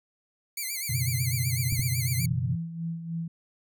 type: tone with vibrato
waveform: 5% pulse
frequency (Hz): 2193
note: C#7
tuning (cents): -19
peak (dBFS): -21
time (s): 0.57-2.26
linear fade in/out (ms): 5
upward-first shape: sine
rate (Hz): 8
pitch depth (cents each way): 130
type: chord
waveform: sine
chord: F# suspended fourth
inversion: none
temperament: just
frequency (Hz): 92.5 / 123.33 / 138.75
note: F#2 / B2 / C#3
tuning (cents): 0 / -2 / +2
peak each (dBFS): -33 / -27 / -32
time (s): 0.89-2.56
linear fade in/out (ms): 10
type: clicks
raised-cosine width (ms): 5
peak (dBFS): -20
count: 2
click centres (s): 1.724 / 1.794
type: tone with tremolo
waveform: sine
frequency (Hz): 166.1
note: E3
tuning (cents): +13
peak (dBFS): -28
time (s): 2.19-3.28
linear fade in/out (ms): 5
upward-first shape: sine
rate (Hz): 3.3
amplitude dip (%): 60
effects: none